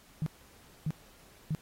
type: tone bursts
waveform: sine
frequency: 155.56 Hz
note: D#3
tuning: in tune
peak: -28 dBFS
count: 3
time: 0.22-1.549 s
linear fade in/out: 0 ms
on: 43 ms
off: 600 ms
effects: pink hiss -59 dBFS RMS until 1.61 s + AAC 48 kbps